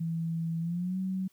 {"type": "tone with pitch glide", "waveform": "sine", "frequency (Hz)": [164.81, 188.23], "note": ["E3", "F#3"], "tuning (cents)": [0, 30], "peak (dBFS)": -29, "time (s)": [0, 1.28], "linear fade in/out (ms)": 10, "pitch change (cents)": 230, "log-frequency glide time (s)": [0.6, 0.98], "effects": ["white hiss -68 dBFS RMS until 1.32 s"]}